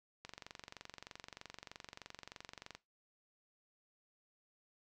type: click train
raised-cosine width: 0.2 ms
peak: -30 dBFS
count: 59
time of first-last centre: 0.25-2.75 s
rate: 23.2 Hz
effects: noise-tail reverb RT60 0.2 s tail -17 dB re dry